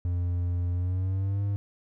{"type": "tone with pitch glide", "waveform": "triangle", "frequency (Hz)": [88.1, 100.62], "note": ["F2", "G2"], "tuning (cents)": [16, 46], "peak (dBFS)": -23, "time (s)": [0.05, 1.56], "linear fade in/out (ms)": 0, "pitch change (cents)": 230, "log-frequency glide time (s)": [0.73, 1.43], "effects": []}